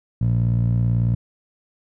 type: tone with band-pass filter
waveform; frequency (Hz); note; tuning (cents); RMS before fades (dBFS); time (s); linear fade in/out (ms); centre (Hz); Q
15% pulse; 58.3; A#1; +1; -19; 0.21-1.15; 5; 120; 2.7
effects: none